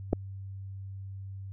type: clicks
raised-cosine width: 2 ms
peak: -23 / -11 dBFS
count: 2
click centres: 0.128 / 0.131 s
effects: added 97 Hz sine -38 dBFS peak until 1.52 s